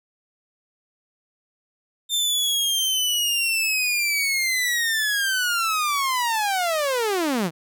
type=linear sweep; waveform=sawtooth; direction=down; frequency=3604 to 150 Hz; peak=-17 dBFS; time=2.09-7.51 s; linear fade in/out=50 ms; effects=none